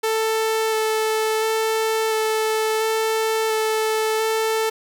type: tone with vibrato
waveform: sawtooth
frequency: 440 Hz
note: A4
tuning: in tune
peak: -15 dBFS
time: 0.03-4.7 s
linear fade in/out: 10 ms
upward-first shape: square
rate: 0.72 Hz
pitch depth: 9 cents each way
effects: none